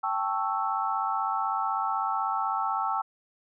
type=chord; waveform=sine; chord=A dominant seventh; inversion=third; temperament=equal; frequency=784 / 880 / 1108.7 / 1318.5 Hz; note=G5 / A5 / C#6 / E6; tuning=0 / 0 / 0 / 0 cents; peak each=-31 / -31 / -33 / -30 dBFS; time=0.03-3.02 s; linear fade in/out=10 ms; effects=none